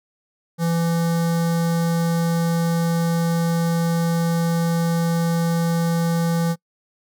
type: tone with notch filter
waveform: square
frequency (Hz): 167.7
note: E3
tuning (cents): +30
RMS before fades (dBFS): -20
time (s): 0.58-6.56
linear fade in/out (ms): 50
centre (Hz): 2600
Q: 1.3
effects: noise-tail reverb RT60 0.1 s tail -25 dB re dry